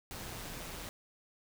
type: noise with amplitude modulation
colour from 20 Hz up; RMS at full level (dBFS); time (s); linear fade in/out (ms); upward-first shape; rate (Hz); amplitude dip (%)
pink; -42; 0.11-0.89; 0; sine; 172; 40
effects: none